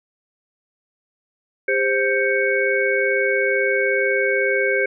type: tone cluster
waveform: sine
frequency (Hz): 401.8 / 524 / 1571 / 2225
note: G4 / C5 / G6 / C#7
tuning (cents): +43 / +2 / +3 / +6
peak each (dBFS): -22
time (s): 1.68-4.86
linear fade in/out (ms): 5
effects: none